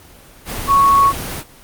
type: tone in noise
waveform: sine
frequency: 1108.7 Hz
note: C#6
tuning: in tune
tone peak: -8 dBFS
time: 0.67-1.13 s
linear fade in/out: 50 ms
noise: pink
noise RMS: -25 dBFS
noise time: 0.45-1.44 s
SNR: +14 dB
effects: pink hiss -43 dBFS RMS until 1.63 s + Opus 24 kbps